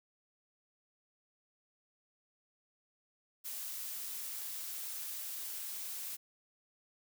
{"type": "noise", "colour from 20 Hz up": "blue", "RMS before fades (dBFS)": -42, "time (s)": [3.44, 6.17], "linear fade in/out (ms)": 20, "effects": []}